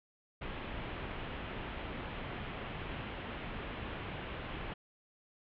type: low-pass noise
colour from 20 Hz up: pink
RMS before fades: -42 dBFS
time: 0.41-4.74 s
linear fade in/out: 10 ms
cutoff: 3300 Hz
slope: 48 dB/octave
effects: none